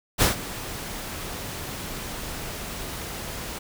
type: noise with ADSR envelope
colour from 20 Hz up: pink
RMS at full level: -17 dBFS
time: 0.18-3.59 s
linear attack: 40 ms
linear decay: 130 ms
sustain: -17 dB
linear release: 12 ms
effects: none